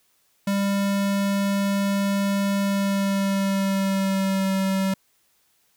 square tone with pitch glide, 198.6 to 192.28 Hz, G3 to G3, +23 to -33 cents, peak -21 dBFS, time 0.47-4.94 s, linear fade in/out 5 ms, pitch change -56 cents, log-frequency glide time 2.61-4.52 s, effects white hiss -65 dBFS RMS until 5.76 s

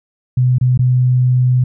sine tone with dropouts, 126.1 Hz, B2, 36 cents sharp, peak -9 dBFS, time 0.37-1.64 s, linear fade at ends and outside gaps 5 ms, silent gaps 0.584-0.611 / 0.776-0.791 s, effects none

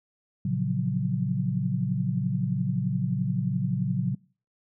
sine chord, Gb major seventh, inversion first, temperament just, 115.62 / 138.75 / 173.43 / 185 Hz, Bb2 / Db3 / F3 / Gb3, -14 / +2 / -12 / 0 cents, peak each -31 / -28 / -32 / -28 dBFS, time 0.45-4.15 s, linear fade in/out 5 ms, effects noise-tail reverb RT60 0.4 s tail -23 dB re dry

